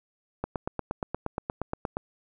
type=click train; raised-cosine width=1 ms; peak=-15 dBFS; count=14; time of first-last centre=0.44-1.969 s; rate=8.5 Hz; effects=none